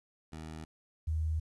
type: tone pair in turn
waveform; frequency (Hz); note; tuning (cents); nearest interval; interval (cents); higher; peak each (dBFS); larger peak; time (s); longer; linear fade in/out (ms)
15% pulse / sine; 79 / 79; D#2 / D#2; +27 / +27; unison; 0; neither; -36 / -29; second; 0.32-0.65 / 1.07-1.4; neither; 10
effects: resampled to 24000 Hz + 11-bit